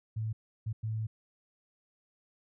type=tone bursts at uneven times; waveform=sine; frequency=110 Hz; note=A2; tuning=in tune; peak=-31 dBFS; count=3; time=0.16-0.33 / 0.66-0.73 / 0.83-1.07 s; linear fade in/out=10 ms; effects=none